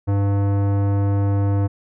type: tone with tanh clipping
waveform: sine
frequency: 99.9 Hz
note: G2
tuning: 33 cents sharp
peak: -18 dBFS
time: 0.07-1.68 s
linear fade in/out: 20 ms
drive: 18 dB
effects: none